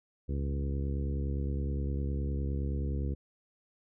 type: harmonic tone with a mistuned harmonic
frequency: 69.7 Hz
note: C#2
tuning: 10 cents sharp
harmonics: 1 / 2 / 3 / 4 / 5 / 6 / 7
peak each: -31 / -37 / -41 / -43 / -45 / -47 / -48 dBFS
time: 0.28-3.15 s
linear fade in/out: 20 ms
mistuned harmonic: 1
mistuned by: +43 cents
effects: none